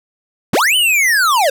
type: linear two-way sweep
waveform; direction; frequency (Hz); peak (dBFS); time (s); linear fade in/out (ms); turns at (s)
square; up then down; 98 to 3067 to 508; -11; 0.53-1.5; 5; 0.76
effects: none